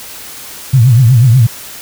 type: tone with vibrato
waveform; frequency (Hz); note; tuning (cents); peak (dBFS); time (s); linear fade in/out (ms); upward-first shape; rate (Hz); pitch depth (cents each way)
sine; 122.3; B2; -16; -3; 0.73-1.47; 10; triangle; 8.2; 210
effects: white hiss -29 dBFS RMS until 1.81 s